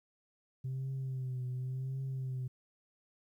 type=tone with vibrato; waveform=sine; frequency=130 Hz; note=C3; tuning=11 cents flat; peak=-33 dBFS; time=0.64-2.48 s; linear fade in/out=10 ms; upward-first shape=triangle; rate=0.91 Hz; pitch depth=59 cents each way; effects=tanh soft clip ceiling -33 dBFS + 12-bit